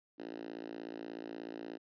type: tone with high-pass filter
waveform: 5% pulse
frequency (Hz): 56.6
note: A1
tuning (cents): +50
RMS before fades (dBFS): -45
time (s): 0.18-1.78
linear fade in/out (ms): 20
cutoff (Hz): 300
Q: 3.4
effects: resampled to 11025 Hz